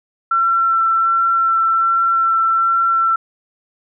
sine tone with vibrato, 1348 Hz, E6, 38 cents sharp, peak -12 dBFS, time 0.31-3.16 s, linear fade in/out 5 ms, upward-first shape sine, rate 1.3 Hz, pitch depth 10 cents each way, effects none

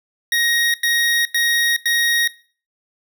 25% pulse tone bursts, 1877 Hz, A#6, 11 cents sharp, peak -12 dBFS, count 4, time 0.32-2.276 s, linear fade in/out 2 ms, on 420 ms, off 92 ms, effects noise-tail reverb RT60 0.4 s tail -19 dB re dry

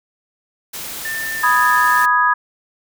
white noise, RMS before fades -29 dBFS, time 0.73-2.06 s, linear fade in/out 10 ms
sine tone, 1787 Hz, A6, 26 cents sharp, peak -22 dBFS, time 1.05-2.05 s, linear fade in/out 2 ms
sine chord, G# minor, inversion first, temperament equal, 987.8 / 1244.5 / 1661.2 Hz, B5 / D#6 / G#6, 0 / 0 / 0 cents, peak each -16 dBFS, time 1.43-2.34 s, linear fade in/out 10 ms
effects none

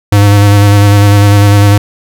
square tone with vibrato, 101.8 Hz, G#2, 34 cents flat, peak -3 dBFS, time 0.12-1.78 s, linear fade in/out 5 ms, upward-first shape square, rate 10 Hz, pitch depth 17 cents each way, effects none

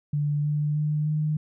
sine tone with pitch steps, 146.83 / 148.79 / 150.78 / 152.8 Hz, D3 / D3 / D3 / D#3, 0 / +23 / +46 / -31 cents, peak -22 dBFS, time 0.13-1.37 s, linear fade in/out 5 ms, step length 310 ms, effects none

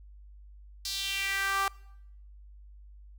sawtooth tone with high-pass filter sweep, 392 Hz, G4, in tune, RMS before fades -31 dBFS, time 0.85-1.68 s, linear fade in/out 2 ms, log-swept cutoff 4700 to 1000 Hz, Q 3.1, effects noise-tail reverb RT60 0.8 s tail -23 dB re dry + added 50 Hz sine -48 dBFS peak until 3.18 s

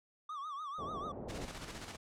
triangle tone with vibrato, 1174.7 Hz, D6, in tune, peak -38 dBFS, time 0.29-1.12 s, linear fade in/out 5 ms, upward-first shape triangle, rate 6.8 Hz, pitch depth 150 cents each way
white low-pass noise, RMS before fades -45 dBFS, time 0.78-1.46 s, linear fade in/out 10 ms, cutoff 670 Hz, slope 24 dB/octave
pink noise with tremolo, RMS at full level -44 dBFS, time 1.28-1.97 s, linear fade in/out 20 ms, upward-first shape square, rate 15 Hz, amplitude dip 45%
effects low-pass 8000 Hz 12 dB/octave

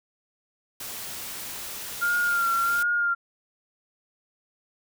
white noise, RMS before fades -36 dBFS, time 0.8-2.83 s, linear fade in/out 5 ms
sine tone with vibrato, 1396.9 Hz, F6, in tune, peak -21 dBFS, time 2.01-3.15 s, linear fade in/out 20 ms, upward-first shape sine, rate 1.4 Hz, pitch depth 39 cents each way
effects none

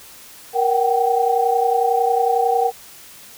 sine tone cluster, 469.5 / 751 / 782 Hz, A#4 / F#5 / G5, +12 / +26 / -4 cents, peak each -19 dBFS, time 0.53-2.72 s, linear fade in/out 50 ms, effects white hiss -42 dBFS RMS until 3.37 s

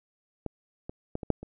clicks, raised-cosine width 2 ms, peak -19 / -23 / -18 / -23 / -9 / -27 dBFS, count 6, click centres 0.463 / 0.895 / 1.154 / 1.232 / 1.303 / 1.43 s, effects none

